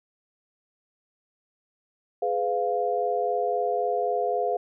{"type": "chord", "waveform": "sine", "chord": "F diminished", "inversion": "first", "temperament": "just", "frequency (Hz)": [419.1, 502.9, 698.5], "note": ["Ab4", "Cb5", "F5"], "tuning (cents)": [16, 31, 0], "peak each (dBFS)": [-28, -28, -26], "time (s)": [2.22, 4.57], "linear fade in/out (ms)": 5, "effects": []}